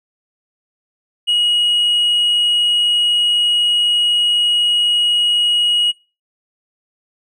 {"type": "tone with tanh clipping", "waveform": "sine", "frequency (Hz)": 2898, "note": "F#7", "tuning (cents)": -37, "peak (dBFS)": -13, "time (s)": [1.27, 5.92], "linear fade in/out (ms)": 20, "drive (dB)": 2, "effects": ["noise-tail reverb RT60 0.3 s tail -22 dB re dry"]}